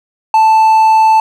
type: tone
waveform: triangle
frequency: 880 Hz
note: A5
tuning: in tune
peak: -3 dBFS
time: 0.34-1.2 s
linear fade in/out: 2 ms
effects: none